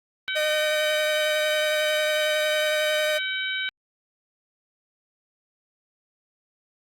harmonic tone, 763 Hz, G5, 47 cents flat, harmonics 2 / 3 / 4 / 5, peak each -29 / -31 / -32 / -33 dBFS, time 0.28-3.69 s, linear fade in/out 0 ms
45% pulse tone with vibrato, 612 Hz, D#5, 29 cents flat, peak -23 dBFS, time 0.35-3.19 s, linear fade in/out 20 ms, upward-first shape sine, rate 11 Hz, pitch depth 14 cents each way
effects Opus 48 kbps

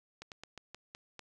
slowing click train, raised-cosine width 0.2 ms, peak -28 dBFS, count 7, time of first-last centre 0.22-1.193 s, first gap 98 ms, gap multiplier 1.2, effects none

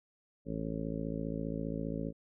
harmonic tone, 55 Hz, A1, in tune, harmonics 1 / 2 / 3 / 4 / 5 / 6 / 7 / 8 / 9 / 10, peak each -44 / -47 / -39 / -41 / -40 / -48 / -50 / -44 / -51 / -45 dBFS, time 0.45-2.13 s, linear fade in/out 50 ms, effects none

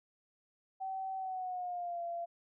sine tone with pitch glide, 765 to 685.5 Hz, G5 to F5, -42 to -32 cents, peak -36 dBFS, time 0.8-2.26 s, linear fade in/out 20 ms, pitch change -190 cents, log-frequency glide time 1.17-2.02 s, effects none

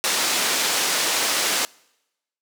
white band-pass noise, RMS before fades -22 dBFS, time 0.04-1.65 s, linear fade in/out 0 ms, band 280 to 7300 Hz, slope 12 dB/octave, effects noise-tail reverb RT60 0.9 s tail -26 dB re dry

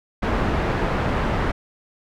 pink low-pass noise, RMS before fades -22 dBFS, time 0.22-1.52 s, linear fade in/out 10 ms, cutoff 1700 Hz, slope 12 dB/octave, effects none

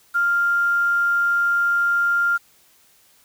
sine tone with quantisation, 1396.9 Hz, F6, in tune, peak -16 dBFS, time 0.14-2.38 s, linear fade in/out 20 ms, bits 7, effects white hiss -56 dBFS RMS until 3.24 s

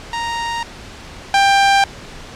sawtooth tone pair in turn, 932.3 / 791.7 Hz, A#5 / G5, 0 / +17 cents, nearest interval minor third, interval 283 cents, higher first, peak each -16 / -6 dBFS, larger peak second, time 0.13-0.63 / 1.34-1.84 s, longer neither, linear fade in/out 2 ms, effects pink hiss -35 dBFS RMS until 2.35 s + low-pass 6000 Hz 12 dB/octave

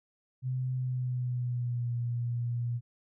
sine tone with pitch glide, 128.2 to 119.61 Hz, C3 to A#2, -35 to +45 cents, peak -29 dBFS, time 0.42-2.81 s, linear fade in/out 50 ms, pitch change -120 cents, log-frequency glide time 0.74-1.94 s, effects none

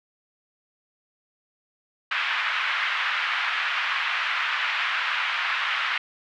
pink band-pass noise, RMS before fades -26 dBFS, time 2.11-5.98 s, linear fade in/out 5 ms, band 1200 to 3000 Hz, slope 24 dB/octave, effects none

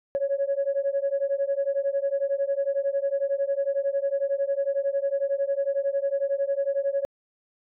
sine beating tone pair, 550 / 561 Hz, C#5 / C#5, -14 / +21 cents, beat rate 11 Hz, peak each -25 dBFS, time 0.15-7.05 s, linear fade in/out 0 ms, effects tanh soft clip ceiling -17 dBFS

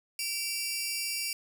15% pulse tone cluster, 2317 / 2746 / 4881 Hz, D7 / F7 / D#8, -24 / -30 / -34 cents, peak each -29 dBFS, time 0.19-1.33 s, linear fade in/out 2 ms, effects none

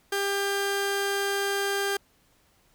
sawtooth tone pair together, 398.5 / 797 Hz, G4 / G5, +28 / +28 cents, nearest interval octave, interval 1200 cents, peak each -23 / -23 dBFS, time 0.12-1.97 s, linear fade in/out 5 ms, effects pink hiss -64 dBFS RMS until 2.74 s

